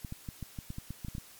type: clicks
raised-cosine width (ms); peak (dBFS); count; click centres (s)
5; -26; 12; 0.048 / 0.124 / 0.288 / 0.427 / 0.588 / 0.704 / 0.784 / 0.906 / 1.048 / 1.084 / 1.151 / 1.182
effects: white hiss -54 dBFS RMS until 1.39 s + MP3 96 kbps